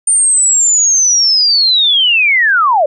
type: linear sweep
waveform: sine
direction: down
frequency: 9020 to 549 Hz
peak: -7 dBFS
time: 0.07-2.86 s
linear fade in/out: 5 ms
effects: none